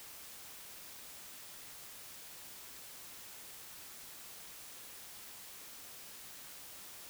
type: silence
effects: white hiss -51 dBFS RMS until 7.09 s